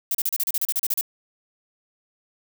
violet noise bursts, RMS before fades -23 dBFS, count 13, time 0.11-1.011 s, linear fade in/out 2 ms, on 37 ms, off 35 ms, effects none

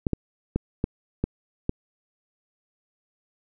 clicks, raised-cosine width 3 ms, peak -10 dBFS, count 6, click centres 0.068 / 0.133 / 0.56 / 0.841 / 1.24 / 1.694 s, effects none

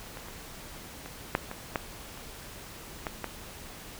clicks, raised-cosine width 0.5 ms, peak -26 / -30 / -26 / -9 / -22 / -12 / -29 / -16 / -17 dBFS, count 9, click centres 0.172 / 0.285 / 1.06 / 1.351 / 1.514 / 1.758 / 2.175 / 3.068 / 3.243 s, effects pink hiss -45 dBFS RMS until 3.99 s

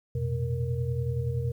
sine tone cluster, 86.3 / 114.8 / 125.4 / 468.8 Hz, F2 / A#2 / B2 / A#4, -20 / -26 / +27 / +10 cents, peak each -33 / -36 / -28 / -36 dBFS, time 0.15-1.52 s, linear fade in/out 5 ms, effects 10-bit

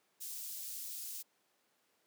white high-pass noise, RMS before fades -44 dBFS, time 0.2-1.23 s, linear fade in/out 20 ms, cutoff 5300 Hz, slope 12 dB/octave, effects pink hiss -75 dBFS RMS until 2.06 s + high-pass 300 Hz 12 dB/octave

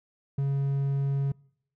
triangle tone, 138.59 Hz, C#3, in tune, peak -22 dBFS, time 0.38-1.32 s, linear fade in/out 5 ms, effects noise-tail reverb RT60 0.7 s tail -25 dB re dry

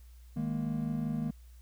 triangle chord, D# suspended fourth, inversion none, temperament equal, 155.56 / 207.7 / 233.1 Hz, D#3 / G#3 / A#3, 0 / 0 / 0 cents, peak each -33 / -35 / -32 dBFS, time 0.36-1.31 s, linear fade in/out 10 ms, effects added 60 Hz sine -50 dBFS peak until 1.61 s + white hiss -67 dBFS RMS until 1.61 s

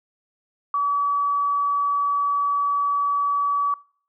sine tone, 1143 Hz, D6, 47 cents flat, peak -19 dBFS, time 0.74-3.74 s, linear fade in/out 2 ms, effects noise-tail reverb RT60 0.5 s tail -23 dB re dry

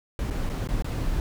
brown noise with dropouts, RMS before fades -27 dBFS, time 0.19-1.2 s, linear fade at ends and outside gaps 1 ms, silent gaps 0.302-0.308 / 0.493-0.498 / 0.674-0.688 / 0.823-0.844 s, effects none

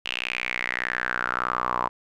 sawtooth tone with band-pass filter sweep, 61.7 Hz, B1, 1 cent flat, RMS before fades -28 dBFS, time 0.05-1.89 s, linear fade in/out 10 ms, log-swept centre 2900 to 1000 Hz, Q 6, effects none

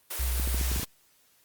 white high-pass noise, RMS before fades -34 dBFS, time 0.1-0.85 s, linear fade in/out 10 ms, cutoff 300 Hz, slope 96 dB/octave
sine tone with vibrato, 62.5 Hz, B1, 21 cents sharp, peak -26 dBFS, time 0.19-0.8 s, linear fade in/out 10 ms, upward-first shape triangle, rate 5.1 Hz, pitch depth 37 cents each way
clicks, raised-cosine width 3 ms, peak -23 dBFS, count 8, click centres 0.398 / 0.475 / 0.545 / 0.612 / 0.716 / 0.762 / 0.797 / 0.832 s
effects white hiss -64 dBFS RMS until 1.44 s + Opus 32 kbps

